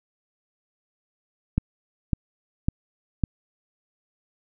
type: click train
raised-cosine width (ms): 5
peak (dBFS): -8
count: 4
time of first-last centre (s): 1.58-3.237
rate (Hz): 1.81
effects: none